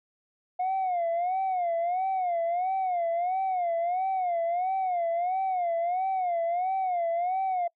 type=tone with vibrato; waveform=sine; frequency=718 Hz; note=F5; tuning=48 cents sharp; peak=-23 dBFS; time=0.59-7.68 s; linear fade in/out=10 ms; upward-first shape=sine; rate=1.5 Hz; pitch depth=120 cents each way; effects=noise-tail reverb RT60 0.1 s tail -26 dB re dry + tanh soft clip ceiling -23 dBFS